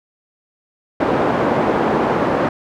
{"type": "band-pass noise", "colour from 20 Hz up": "pink", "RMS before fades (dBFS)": -17, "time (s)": [1, 2.49], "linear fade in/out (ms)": 5, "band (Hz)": [240, 1000], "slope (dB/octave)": 12, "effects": []}